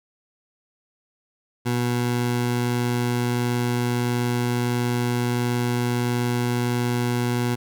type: tone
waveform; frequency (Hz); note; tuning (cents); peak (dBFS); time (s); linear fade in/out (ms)
20% pulse; 121.5; B2; -28; -16; 1.65-7.56; 20
effects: none